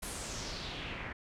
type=noise with low-pass filter sweep; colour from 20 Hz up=pink; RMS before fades=-41 dBFS; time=0.02-1.13 s; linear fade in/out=10 ms; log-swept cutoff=11000 to 1900 Hz; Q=2.8; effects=none